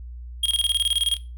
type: tone with tremolo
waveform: square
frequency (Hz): 3254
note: G#7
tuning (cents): -36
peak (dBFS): -18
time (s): 0.43-1.17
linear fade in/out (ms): 5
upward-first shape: square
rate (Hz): 19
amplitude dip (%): 80
effects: noise-tail reverb RT60 0.3 s tail -19 dB re dry + added 60 Hz sine -34 dBFS peak until 1.37 s